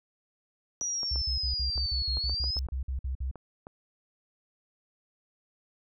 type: exponential two-way sweep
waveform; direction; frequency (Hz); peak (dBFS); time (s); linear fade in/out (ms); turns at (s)
sine; down then up; 5850 to 4236 to 5250; -29; 0.81-2.59; 0; 2.16
type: clicks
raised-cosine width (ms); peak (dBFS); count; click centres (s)
1; -29; 11; 0.814 / 1.032 / 1.159 / 1.778 / 2.171 / 2.296 / 2.441 / 2.568 / 2.687 / 3.357 / 3.669
type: tone bursts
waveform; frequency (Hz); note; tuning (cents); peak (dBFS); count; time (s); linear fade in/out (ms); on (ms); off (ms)
sine; 65.41; C2; 0; -29; 14; 1.11-3.313; 5; 110; 51
effects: none